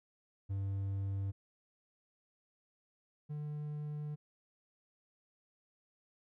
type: tone pair in turn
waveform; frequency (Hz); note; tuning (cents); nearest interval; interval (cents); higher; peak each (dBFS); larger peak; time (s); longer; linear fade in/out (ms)
triangle; 98 / 149.14; G2 / D3; 0 / +27; perfect fifth; 727; second; -32 / -36; first; 0.49-1.32 / 3.29-4.16; second; 20
effects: none